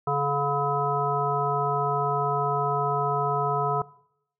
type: harmonic tone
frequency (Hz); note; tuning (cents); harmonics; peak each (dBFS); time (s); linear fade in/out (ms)
142.4; C#3; +47; 1 / 3 / 5 / 7 / 9; -29 / -29 / -29 / -29 / -29; 0.07-3.82; 5
effects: noise-tail reverb RT60 0.7 s tail -20 dB re dry